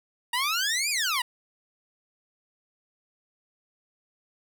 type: exponential two-way sweep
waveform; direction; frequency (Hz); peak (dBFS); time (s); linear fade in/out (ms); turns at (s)
15% pulse; up then down; 932.3 to 2510 to 932.3; -18; 0.33-1.22; 5; 0.9
effects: none